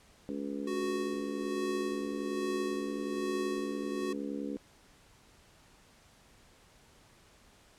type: harmonic tone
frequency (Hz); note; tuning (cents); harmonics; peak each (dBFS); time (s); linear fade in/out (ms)
70.5; C#2; +30; 3 / 4 / 5 / 6 / 7; -40 / -37 / -46 / -44 / -44; 0.29-4.57; 0
type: tone with tremolo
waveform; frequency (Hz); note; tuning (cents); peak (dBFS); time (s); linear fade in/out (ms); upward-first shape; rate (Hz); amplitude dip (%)
square; 370; F#4; 0; -33; 0.67-4.13; 5; sine; 1.2; 60
effects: pink hiss -61 dBFS RMS until 7.78 s + low-pass 10000 Hz 12 dB/octave